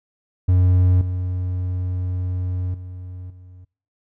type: tone with level steps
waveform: triangle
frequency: 91 Hz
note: F#2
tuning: 28 cents flat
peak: -10 / -19 / -29 / -38 dBFS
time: 0.48-3.65 s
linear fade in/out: 10 ms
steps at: 1.01 / 2.74 / 3.3 s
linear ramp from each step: 2 ms
effects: noise-tail reverb RT60 0.5 s tail -26 dB re dry